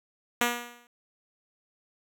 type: tone with exponential decay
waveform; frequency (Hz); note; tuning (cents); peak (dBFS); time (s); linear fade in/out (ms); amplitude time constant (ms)
5% pulse; 240; B3; -49; -9; 0.41-0.87; 2; 100
effects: none